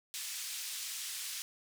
white band-pass noise, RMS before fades -41 dBFS, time 0.14-1.42 s, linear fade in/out 0 ms, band 2400 to 9600 Hz, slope 12 dB/octave, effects none

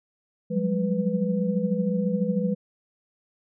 sine tone cluster, 177.9 / 190.1 / 204 / 494.6 Hz, F3 / F#3 / G#3 / B4, +32 / +47 / -31 / +3 cents, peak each -27 / -29 / -26 / -29 dBFS, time 0.5-2.55 s, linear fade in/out 20 ms, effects none

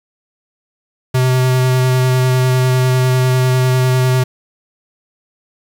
square tone with vibrato, 128.2 Hz, C3, 35 cents flat, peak -11 dBFS, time 1.14-4.24 s, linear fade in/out 10 ms, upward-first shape sine, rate 10 Hz, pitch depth 11 cents each way, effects 7-bit

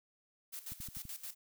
blue noise with tremolo, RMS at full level -44 dBFS, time 0.52-1.35 s, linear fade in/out 20 ms, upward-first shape square, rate 7 Hz, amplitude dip 75%
click train, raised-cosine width 5 ms, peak -37 dBFS, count 5, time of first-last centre 0.72-1.053 s, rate 12 Hz
effects none

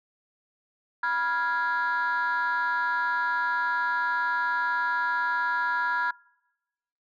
sine chord, F diminished, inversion second, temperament equal with one note detuned, 977 / 1396.9 / 1661.2 Hz, Cb6 / F6 / Ab6, -19 / 0 / 0 cents, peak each -27 dBFS, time 1.03-6.11 s, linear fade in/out 5 ms, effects noise-tail reverb RT60 1.0 s tail -26 dB re dry + tanh soft clip ceiling -19 dBFS

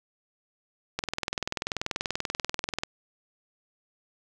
click train, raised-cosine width 0.2 ms, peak -11 dBFS, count 39, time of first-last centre 0.99-2.835 s, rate 20.6 Hz, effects none

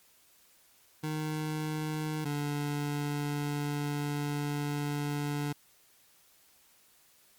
25% pulse tone pair in turn, 154.4 / 145.73 Hz, D#3 / D3, -13 / -13 cents, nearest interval minor second, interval 100 cents, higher first, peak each -28 / -27 dBFS, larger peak second, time 1.03-2.25 / 2.25-5.53 s, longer second, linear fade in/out 10 ms, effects white hiss -63 dBFS RMS until 7.38 s + MP3 96 kbps

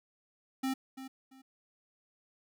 square tone with echo, 264.4 Hz, C4, 18 cents sharp, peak -31 dBFS, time 0.63-0.74 s, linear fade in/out 10 ms, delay 340 ms, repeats 2, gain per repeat -12 dB, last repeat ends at 1.42 s, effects none

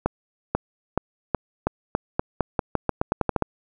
accelerating click train, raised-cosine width 1 ms, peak -6 dBFS, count 17, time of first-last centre 0.06-3.423 s, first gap 490 ms, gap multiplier 0.87, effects none

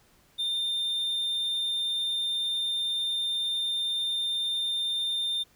triangle tone, 3609 Hz, A7, 43 cents sharp, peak -25 dBFS, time 0.38-5.44 s, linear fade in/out 20 ms, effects pink hiss -62 dBFS RMS until 5.55 s

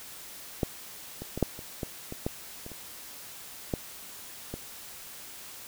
clicks, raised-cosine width 2 ms, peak -12 / -24 / -20 / -9 / -28 / -18 / -23 / -15 / -28 / -30 / -14 / -21 dBFS, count 12, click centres 0.632 / 1.22 / 1.376 / 1.427 / 1.591 / 1.832 / 2.124 / 2.265 / 2.664 / 2.717 / 3.738 / 4.54 s, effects white hiss -45 dBFS RMS until 5.67 s

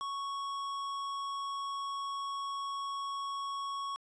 sine tone with tanh clipping, 1108.7 Hz, C#6, in tune, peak -37 dBFS, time 0.01-3.96 s, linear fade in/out 0 ms, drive 14 dB, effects resampled to 22050 Hz

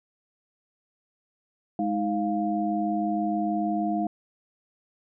sine tone cluster, 208.2 / 314.6 / 701 Hz, G#3 / D#4 / F5, +5 / +19 / +6 cents, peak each -28 dBFS, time 1.79-4.07 s, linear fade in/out 2 ms, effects none

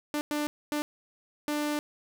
sawtooth tone bursts at uneven times, 296.6 Hz, D4, 17 cents sharp, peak -24 dBFS, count 4, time 0.14-0.21 / 0.31-0.47 / 0.72-0.82 / 1.48-1.79 s, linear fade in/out 0 ms, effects none

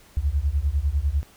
sine beating tone pair, 66.5 / 76.5 Hz, C2 / D#2, +29 / -29 cents, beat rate 10 Hz, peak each -23 / -23 dBFS, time 0.17-1.23 s, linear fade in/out 0 ms, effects pink hiss -53 dBFS RMS until 1.36 s

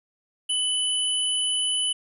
sine tone pair together, 2989 / 10025 Hz, F#7 / D#9, +17 / +12 cents, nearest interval octave + major sixth, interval 2095 cents, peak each -23 / -28 dBFS, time 0.49-1.93 s, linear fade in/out 10 ms, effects none

